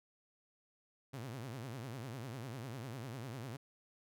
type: tone with vibrato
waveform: sawtooth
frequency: 123.47 Hz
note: B2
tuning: in tune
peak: -39 dBFS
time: 1.13-3.57 s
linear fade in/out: 10 ms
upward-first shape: triangle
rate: 10 Hz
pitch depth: 260 cents each way
effects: none